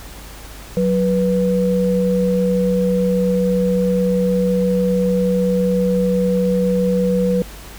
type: tone pair together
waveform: sine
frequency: 184.16 / 490.1 Hz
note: F#3 / B4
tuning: -8 / -13 cents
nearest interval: octave + perfect fourth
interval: 1695 cents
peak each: -16 / -17 dBFS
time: 0.77-7.42 s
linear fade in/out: 0 ms
effects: added 50 Hz sine -36 dBFS peak until 7.78 s + pink hiss -38 dBFS RMS until 7.78 s

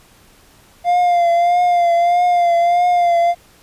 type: tone with vibrato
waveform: triangle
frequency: 698.5 Hz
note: F5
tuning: in tune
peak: -9 dBFS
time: 0.84-3.35 s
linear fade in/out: 50 ms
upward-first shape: triangle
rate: 1.6 Hz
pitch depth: 44 cents each way
effects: pink hiss -49 dBFS RMS until 3.62 s + resampled to 32000 Hz

